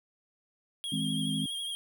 square tone with vibrato, 3256 Hz, G#7, 35 cents flat, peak -34 dBFS, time 0.84-1.75 s, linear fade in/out 0 ms, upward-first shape sine, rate 12 Hz, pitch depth 40 cents each way
sine chord, Ab major, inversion second, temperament equal with one note detuned, 159.66 / 207.7 / 261.6 Hz, Eb3 / Ab3 / C4, +45 / 0 / 0 cents, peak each -34 dBFS, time 0.92-1.46 s, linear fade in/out 5 ms
effects none

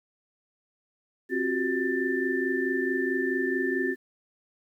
sine tone cluster, 264.5 / 356.7 / 381.3 / 1776 Hz, C4 / F4 / G4 / A6, +19 / +37 / -48 / +16 cents, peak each -30 dBFS, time 1.29-3.96 s, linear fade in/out 50 ms, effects 10-bit

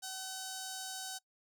5% pulse tone with notch filter, 759 Hz, F#5, 44 cents sharp, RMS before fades -43 dBFS, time 0.02-1.19 s, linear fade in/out 20 ms, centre 2300 Hz, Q 1.5, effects noise-tail reverb RT60 0.1 s tail -22 dB re dry

